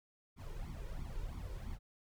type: noise with flanger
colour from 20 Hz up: brown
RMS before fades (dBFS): -43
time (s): 0.36-1.79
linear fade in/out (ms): 50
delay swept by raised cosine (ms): 0.87 to 2.17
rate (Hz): 3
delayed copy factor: +0.75
effects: none